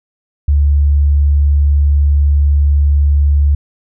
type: tone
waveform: sine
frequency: 72 Hz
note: D2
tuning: 34 cents flat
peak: -7 dBFS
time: 0.48-3.55 s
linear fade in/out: 5 ms
effects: none